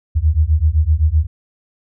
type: beating tone pair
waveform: sine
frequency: 74.1 / 81.9 Hz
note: D2 / E2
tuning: +16 / -11 cents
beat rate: 7.8 Hz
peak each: -14 dBFS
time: 0.15-1.27 s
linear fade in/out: 20 ms
effects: none